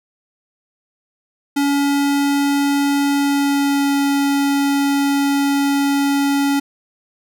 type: tone with pitch glide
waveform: square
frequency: 282.5 to 280.5 Hz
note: C#4 to C#4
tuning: +33 to +21 cents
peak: -15 dBFS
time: 1.56-6.6 s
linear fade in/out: 10 ms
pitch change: -12 cents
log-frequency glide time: 3.13-3.96 s
effects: none